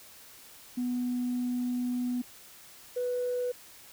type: tone pair in turn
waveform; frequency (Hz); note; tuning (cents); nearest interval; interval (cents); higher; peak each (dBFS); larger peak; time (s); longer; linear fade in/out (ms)
sine; 246.9 / 493.8; B3 / B4; 0 / 0; octave; 1200; second; -27; neither; 0.77-2.22 / 2.96-3.52; first; 10
effects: tanh soft clip ceiling -24 dBFS + white hiss -52 dBFS RMS until 3.92 s